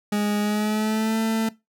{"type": "tone with pitch glide", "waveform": "40% pulse", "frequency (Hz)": [207.7, 222.6], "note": ["G#3", "A3"], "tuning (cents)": [0, 20], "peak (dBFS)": -20, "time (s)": [0.12, 1.49], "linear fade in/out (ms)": 5, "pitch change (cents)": 120, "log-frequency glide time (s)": [0.41, 1.18], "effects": ["noise-tail reverb RT60 0.2 s tail -19 dB re dry"]}